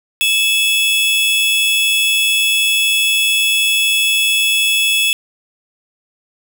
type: tone pair together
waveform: 45% pulse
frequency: 2616 / 3383 Hz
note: E7 / G#7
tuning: -14 / +31 cents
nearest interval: major third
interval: 445 cents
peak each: -15 dBFS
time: 0.21-5.13 s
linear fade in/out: 0 ms
effects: none